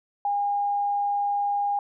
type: tone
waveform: sine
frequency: 812 Hz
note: G#5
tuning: 39 cents flat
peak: -22 dBFS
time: 0.25-1.79 s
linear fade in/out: 2 ms
effects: none